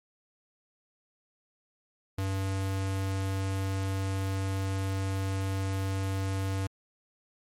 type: tone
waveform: square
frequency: 96.5 Hz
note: G2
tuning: 27 cents flat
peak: -29 dBFS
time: 2.18-6.67 s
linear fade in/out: 5 ms
effects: MP3 64 kbps